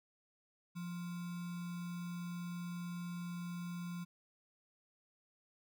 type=tone with sample-and-hold; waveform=sine; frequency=174.7 Hz; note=F3; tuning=1 cent sharp; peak=-40 dBFS; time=0.75-4.05 s; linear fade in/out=20 ms; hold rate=1225 Hz; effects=none